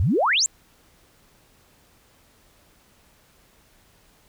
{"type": "exponential sweep", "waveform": "sine", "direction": "up", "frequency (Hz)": [73.42, 7902], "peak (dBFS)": -17, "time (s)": [0, 0.46], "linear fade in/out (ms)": 0, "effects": ["pink hiss -58 dBFS RMS until 4.28 s"]}